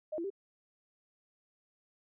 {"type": "tone with pitch steps", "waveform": "sine", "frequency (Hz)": [616, 337.4, 394.4], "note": ["D#5", "E4", "G4"], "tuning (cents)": [-17, 40, 11], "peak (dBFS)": -34, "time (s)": [0.12, 0.303], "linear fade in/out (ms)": 10, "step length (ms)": 61, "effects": []}